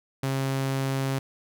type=tone; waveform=sawtooth; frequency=135 Hz; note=C#3; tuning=45 cents flat; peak=-21 dBFS; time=0.23-1.19 s; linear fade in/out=5 ms; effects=none